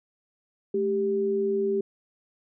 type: tone pair together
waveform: sine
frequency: 215.5 / 393.9 Hz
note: A3 / G4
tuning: -36 / +8 cents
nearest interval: minor seventh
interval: 1044 cents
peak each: -31 / -23 dBFS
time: 0.74-1.81 s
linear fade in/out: 5 ms
effects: none